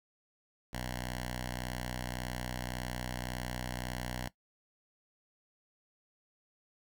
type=tone with notch filter; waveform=5% pulse; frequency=61.8 Hz; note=B1; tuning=2 cents sharp; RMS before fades=-39 dBFS; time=0.73-4.28 s; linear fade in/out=5 ms; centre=400 Hz; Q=0.78; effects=noise-tail reverb RT60 0.1 s tail -18 dB re dry